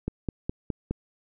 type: click train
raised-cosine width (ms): 3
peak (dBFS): -15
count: 5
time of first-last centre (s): 0.08-0.91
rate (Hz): 4.82
effects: none